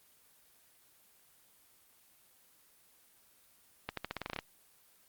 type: accelerating click train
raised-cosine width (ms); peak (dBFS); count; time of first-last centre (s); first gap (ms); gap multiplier
0.3; -20; 11; 3.89-4.389; 83; 0.88
effects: white hiss -65 dBFS RMS until 5.08 s + Opus 24 kbps